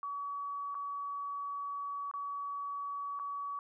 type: tone with dropouts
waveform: sine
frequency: 1135 Hz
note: C#6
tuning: 41 cents sharp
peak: -36 dBFS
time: 0.03-3.59 s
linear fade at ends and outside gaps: 1 ms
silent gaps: 0.745-0.751 / 2.113-2.138 / 3.191-3.197 s
effects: none